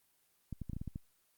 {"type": "clicks", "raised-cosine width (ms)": 5, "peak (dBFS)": -28, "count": 8, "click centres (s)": [0.527, 0.617, 0.697, 0.733, 0.766, 0.815, 0.877, 0.959], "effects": ["white hiss -73 dBFS RMS until 1.37 s", "Opus 24 kbps"]}